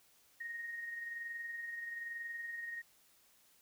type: tone with amplitude modulation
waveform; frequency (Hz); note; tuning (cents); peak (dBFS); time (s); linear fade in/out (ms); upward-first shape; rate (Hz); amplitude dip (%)
sine; 1864.7; A#6; 0; -39; 0.4-2.82; 10; sine; 21.1; 40
effects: white hiss -68 dBFS RMS until 3.61 s

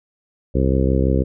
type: harmonic tone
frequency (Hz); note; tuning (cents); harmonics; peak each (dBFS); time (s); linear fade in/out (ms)
66.1; C2; +18; 1 / 2 / 3 / 4 / 5 / 6 / 7 / 8; -18 / -21 / -23 / -24 / -25 / -26 / -26 / -27; 0.54-1.24; 20
effects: none

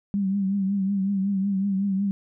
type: tone with vibrato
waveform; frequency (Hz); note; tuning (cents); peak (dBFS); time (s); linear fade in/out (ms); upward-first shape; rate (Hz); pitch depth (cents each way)
sine; 196; G3; 0; -21; 0.14-2.11; 0; triangle; 5.4; 70
effects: none

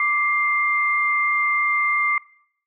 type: tone pair together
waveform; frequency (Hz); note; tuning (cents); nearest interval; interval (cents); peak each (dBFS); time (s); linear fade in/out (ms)
sine; 1174.7 / 2101; D6 / C7; 0 / +7; minor seventh; 1007; -22 / -19; 0-2.18; 2
effects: noise-tail reverb RT60 0.7 s tail -22 dB re dry

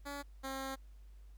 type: tone pair in turn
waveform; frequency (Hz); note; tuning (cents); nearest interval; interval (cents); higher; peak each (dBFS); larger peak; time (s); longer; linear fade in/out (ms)
10% pulse; 284 / 267.8; C#4 / C4; +42 / +40; minor second; 102; first; -33 / -31; second; 0.05-0.23 / 0.43-0.76; second; 20
effects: added 50 Hz sine -52 dBFS peak until 1.37 s + pink hiss -74 dBFS RMS until 1.37 s

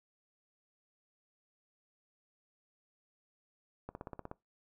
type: click train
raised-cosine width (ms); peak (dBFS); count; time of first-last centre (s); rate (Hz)
1; -28; 8; 3.89-4.314; 16.5
effects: noise-tail reverb RT60 0.2 s tail -21 dB re dry

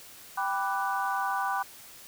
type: chord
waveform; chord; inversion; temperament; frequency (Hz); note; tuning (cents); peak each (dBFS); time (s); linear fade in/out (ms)
sine; G major seventh; none; equal with one note detuned; 784 / 987.8 / 1174.7 / 1490.3; G5 / B5 / D6 / F#6; 0 / 0 / 0 / +12; -31 / -32 / -33 / -34; 0.37-1.63; 10
effects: white hiss -49 dBFS RMS until 2.07 s

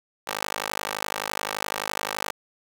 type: tone with high-pass filter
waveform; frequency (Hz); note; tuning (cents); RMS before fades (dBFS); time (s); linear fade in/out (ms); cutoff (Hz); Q
15% pulse; 51.7; G#1; -7; -31; 0.27-2.32; 5; 810; 0.96
effects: 8-bit

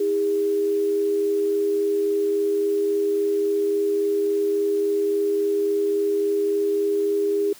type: tone pair together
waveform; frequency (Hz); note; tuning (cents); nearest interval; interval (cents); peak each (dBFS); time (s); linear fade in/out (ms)
sine; 321.6 / 405.2; E4 / G#4; -43 / -43; major third; 400; -29 / -19; 0-7.53; 5
effects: white hiss -47 dBFS RMS until 7.59 s + high-pass 80 Hz 12 dB/octave

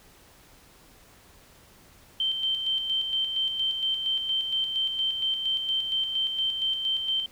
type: tone with tremolo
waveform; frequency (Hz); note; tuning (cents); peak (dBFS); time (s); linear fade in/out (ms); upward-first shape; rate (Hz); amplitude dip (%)
sine; 3117; G7; -11; -23; 2.2-7.26; 2; square; 4.3; 45
effects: pink hiss -55 dBFS RMS until 7.31 s

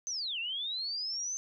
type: linear two-way sweep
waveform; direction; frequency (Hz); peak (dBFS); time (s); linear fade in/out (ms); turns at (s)
sine; down then up; 6272 to 2639 to 6272; -33; 0.07-1.37; 0; 0.39
effects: none

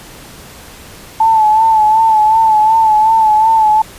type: tone with vibrato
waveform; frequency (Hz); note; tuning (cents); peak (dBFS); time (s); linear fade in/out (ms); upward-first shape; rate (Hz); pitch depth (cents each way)
sine; 875; A5; -10; -6; 1.2-3.82; 5; sine; 2.7; 47
effects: pink hiss -35 dBFS RMS until 3.98 s + resampled to 32000 Hz

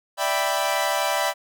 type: chord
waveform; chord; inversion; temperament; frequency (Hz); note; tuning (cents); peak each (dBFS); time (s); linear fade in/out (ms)
sawtooth; E minor seventh; third; equal; 587.3 / 659.3 / 784 / 987.8; D5 / E5 / G5 / B5; 0 / 0 / 0 / 0; -23; 0.17-1.34; 50
effects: none

